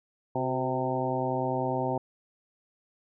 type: harmonic tone with a mistuned harmonic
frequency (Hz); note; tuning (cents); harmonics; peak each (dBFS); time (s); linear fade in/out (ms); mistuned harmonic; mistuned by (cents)
129.8; C3; -13; 1 / 2 / 3 / 4 / 5 / 6 / 7; -34 / -34 / -34 / -34 / -34 / -34 / -34; 0.35-1.98; 5; 3; -47
effects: none